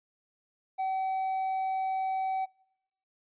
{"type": "tone with hard clipping", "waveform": "triangle", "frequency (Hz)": 762, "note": "G5", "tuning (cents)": -49, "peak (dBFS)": -29, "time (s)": [0.78, 2.46], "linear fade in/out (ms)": 20, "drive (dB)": 6, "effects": ["noise-tail reverb RT60 0.8 s tail -26 dB re dry", "resampled to 8000 Hz"]}